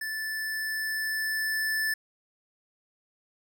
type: tone with level ramp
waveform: square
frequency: 1753 Hz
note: A6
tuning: 7 cents flat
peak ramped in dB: -32 to -26 dBFS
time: 0.01-1.94 s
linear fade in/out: 5 ms
effects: none